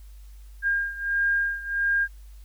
sine beating tone pair, 1611 / 1612.5 Hz, G6 / G6, +47 / +48 cents, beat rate 1.5 Hz, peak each -24 / -27 dBFS, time 0.62-2.08 s, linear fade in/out 50 ms, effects added 50 Hz sine -42 dBFS peak until 2.44 s + white hiss -61 dBFS RMS until 2.44 s

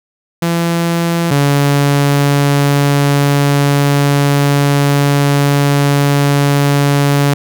sawtooth tone pair in turn, 169.1 / 142.2 Hz, E3 / C#3, +44 / +45 cents, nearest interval minor third, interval 299 cents, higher first, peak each -8 / -5 dBFS, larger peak second, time 0.42-1.31 / 1.31-7.34 s, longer second, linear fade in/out 5 ms, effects none

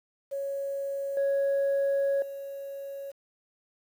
sine tone with level steps, 554.4 Hz, C#5, in tune, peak -29 / -21 / -35 dBFS, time 0.31-3.12 s, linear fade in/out 20 ms, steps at 1.17 / 2.22 s, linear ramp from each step 2 ms, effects tanh soft clip ceiling -22 dBFS + 9-bit

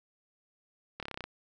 slowing click train, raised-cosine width 0.3 ms, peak -22 dBFS, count 9, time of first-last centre 1-1.24 s, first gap 27 ms, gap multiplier 1.03, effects none

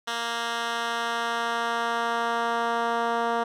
10% pulse tone with band-pass filter sweep, 233.1 Hz, A#3, in tune, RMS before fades -27 dBFS, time 0.07-3.44 s, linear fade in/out 10 ms, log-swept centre 2800 to 760 Hz, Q 0.71, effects none

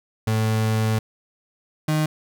35% pulse tone pair in turn, 110 / 154.31 Hz, A2 / D#3, 0 / -14 cents, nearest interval tritone, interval 586 cents, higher second, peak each -17 dBFS, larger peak neither, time 0.27-0.99 / 1.88-2.06 s, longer first, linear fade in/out 5 ms, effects none

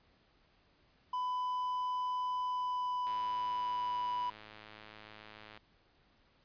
triangle tone with pitch glide, 1000 to 985.7 Hz, B5 to B5, +21 to -4 cents, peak -31 dBFS, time 1.13-4.3 s, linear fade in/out 5 ms, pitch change -25 cents, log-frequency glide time 2.43-4.01 s
click train, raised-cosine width 0.3 ms, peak -35 dBFS, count 269, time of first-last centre 3.07-5.575 s, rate 107 Hz
effects pink hiss -69 dBFS RMS until 6.44 s + resampled to 11025 Hz

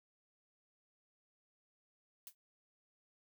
blue noise with exponential decay, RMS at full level -45 dBFS, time 2.27-2.35 s, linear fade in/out 1 ms, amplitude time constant 16 ms, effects none

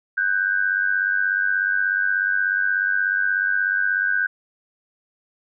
sine tone pair together, 1499.4 / 1596 Hz, F#6 / G6, +23 / +31 cents, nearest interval minor second, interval 108 cents, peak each -21 dBFS, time 0.17-4.27 s, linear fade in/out 10 ms, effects none

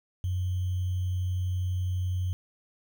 sine tone with sample-and-hold, 91.2 Hz, F#2, 24 cents flat, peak -26 dBFS, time 0.24-2.33 s, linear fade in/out 0 ms, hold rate 3150 Hz, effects none

